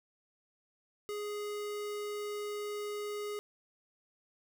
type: tone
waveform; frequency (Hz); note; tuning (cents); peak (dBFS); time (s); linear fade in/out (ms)
square; 415.3; G#4; 0; -37; 1.09-3.39; 0
effects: none